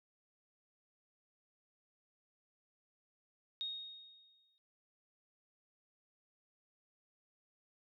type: tone with exponential decay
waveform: sine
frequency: 3729 Hz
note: A#7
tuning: in tune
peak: -36 dBFS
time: 3.61-4.58 s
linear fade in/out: 0 ms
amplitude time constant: 210 ms
effects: none